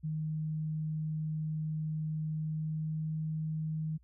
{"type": "tone with pitch glide", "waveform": "sine", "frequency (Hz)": [155.56, 156.73], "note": ["D#3", "D#3"], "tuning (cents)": [0, 13], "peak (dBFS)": -32, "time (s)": [0.03, 3.98], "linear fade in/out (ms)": 20, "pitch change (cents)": 13, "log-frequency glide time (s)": [2.31, 3.15], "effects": ["added 60 Hz sine -60 dBFS peak until 4.03 s"]}